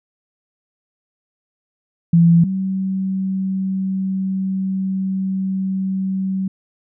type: tone pair in turn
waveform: sine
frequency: 168.9 / 190.68 Hz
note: E3 / G3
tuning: +42 / -48 cents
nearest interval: major second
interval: 210 cents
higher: second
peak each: -8 / -18 dBFS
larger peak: first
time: 2.13-2.44 / 2.44-6.48 s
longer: second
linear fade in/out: 5 ms
effects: none